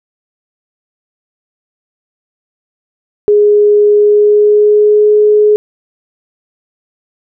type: tone with pitch glide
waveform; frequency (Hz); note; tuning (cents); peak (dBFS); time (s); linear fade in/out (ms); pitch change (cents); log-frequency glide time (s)
sine; 415.5 to 421.1; G#4 to G#4; +1 to +24; -4; 3.28-5.56; 0; +23; 3.94-5.09
effects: none